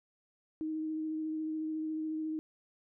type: tone with vibrato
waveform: sine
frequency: 313.5 Hz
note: D#4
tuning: 13 cents sharp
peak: -33 dBFS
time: 0.61-2.39 s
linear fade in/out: 0 ms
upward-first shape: sine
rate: 14 Hz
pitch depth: 14 cents each way
effects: none